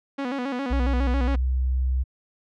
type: tone with vibrato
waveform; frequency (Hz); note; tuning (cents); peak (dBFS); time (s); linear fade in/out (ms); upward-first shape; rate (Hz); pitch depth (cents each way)
sawtooth; 261.6; C4; 0; -22; 0.18-1.36; 10; square; 7.3; 100
type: tone with pitch glide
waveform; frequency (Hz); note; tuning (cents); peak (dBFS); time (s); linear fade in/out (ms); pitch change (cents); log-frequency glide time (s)
sine; 61.74 to 64.18; B1 to C2; 0 to -33; -20; 0.7-2.04; 20; +67; 1.33-1.44
effects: low-pass 3000 Hz 12 dB/octave